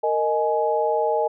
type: tone cluster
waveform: sine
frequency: 461.3 / 621 / 839 Hz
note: A#4 / D#5 / G#5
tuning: -18 / -3 / +17 cents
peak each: -23 dBFS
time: 0.03-1.28 s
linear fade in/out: 10 ms
effects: none